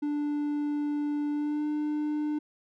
triangle tone with pitch glide, 293.7 to 299.9 Hz, D4 to D4, 0 to +36 cents, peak -25 dBFS, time 0.02-2.39 s, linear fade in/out 10 ms, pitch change +36 cents, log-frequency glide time 1.31-1.67 s, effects none

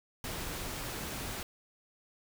pink noise, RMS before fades -39 dBFS, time 0.24-1.43 s, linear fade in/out 2 ms, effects none

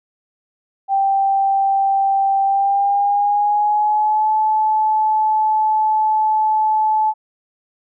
sine tone with pitch glide, 784 to 864.9 Hz, G5 to A5, 0 to -30 cents, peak -13 dBFS, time 0.88-7.14 s, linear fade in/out 50 ms, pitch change +170 cents, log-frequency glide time 2.44-4.32 s, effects none

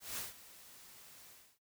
white noise with ADSR envelope, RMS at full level -40 dBFS, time 0-1.59 s, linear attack 170 ms, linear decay 160 ms, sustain -17 dB, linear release 300 ms, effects noise-tail reverb RT60 0.1 s tail -17 dB re dry

